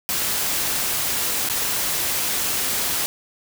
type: noise with dropouts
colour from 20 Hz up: white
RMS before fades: -23 dBFS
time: 0.09-3.06 s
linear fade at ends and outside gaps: 0 ms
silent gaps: 1.488-1.498 s
effects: none